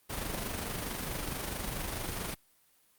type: noise with amplitude modulation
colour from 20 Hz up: pink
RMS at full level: -34 dBFS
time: 0.09-2.35 s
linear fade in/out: 20 ms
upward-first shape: sine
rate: 24.6 Hz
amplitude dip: 45%
effects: white hiss -67 dBFS RMS until 2.98 s + Opus 32 kbps